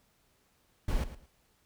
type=noise with echo; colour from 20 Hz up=brown; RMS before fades=-29 dBFS; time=0.88-1.04 s; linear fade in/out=5 ms; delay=110 ms; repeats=2; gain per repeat=-13 dB; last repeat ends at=1.26 s; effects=pink hiss -70 dBFS RMS until 1.65 s